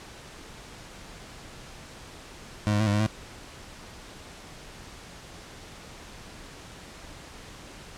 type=tone with pitch steps; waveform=25% pulse; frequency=104.9 / 103.5 / 109.1 / 101.8 / 104.5 / 108.6 Hz; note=G#2 / G#2 / A2 / G#2 / G#2 / A2; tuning=+18 / -5 / -14 / -34 / +11 / -22 cents; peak=-18 dBFS; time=2.67-3.066 s; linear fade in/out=0 ms; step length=66 ms; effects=pink hiss -45 dBFS RMS until 7.97 s + low-pass 8000 Hz 12 dB/octave